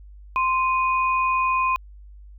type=tone pair together; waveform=sine; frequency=1043 / 2483 Hz; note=C6 / D#7; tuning=-6 / -4 cents; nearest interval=octave + minor third; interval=1502 cents; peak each=-19 / -26 dBFS; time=0.36-1.76 s; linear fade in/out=0 ms; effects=added 50 Hz sine -41 dBFS peak until 2.38 s